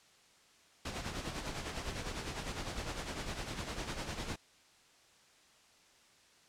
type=noise with tremolo; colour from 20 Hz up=pink; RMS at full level=-38 dBFS; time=0.85-4.36 s; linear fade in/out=5 ms; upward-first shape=sine; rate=9.9 Hz; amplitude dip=55%; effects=white hiss -64 dBFS RMS until 6.48 s + low-pass 7000 Hz 12 dB/octave